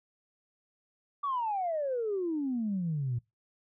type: exponential sweep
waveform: sine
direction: down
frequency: 1171 to 114.7 Hz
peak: -28 dBFS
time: 1.23-3.19 s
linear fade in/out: 10 ms
effects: noise-tail reverb RT60 0.2 s tail -22 dB re dry + tanh soft clip ceiling -24 dBFS